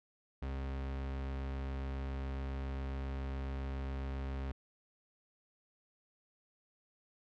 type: tone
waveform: 40% pulse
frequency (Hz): 67.3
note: C2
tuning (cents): +49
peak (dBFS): -36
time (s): 0.42-4.52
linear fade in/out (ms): 5
effects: low-pass 3000 Hz 12 dB/octave